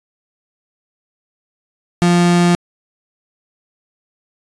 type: tone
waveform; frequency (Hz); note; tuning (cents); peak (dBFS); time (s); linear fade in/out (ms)
35% pulse; 174.61; F3; 0; -8; 2.02-2.55; 0
effects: resampled to 22050 Hz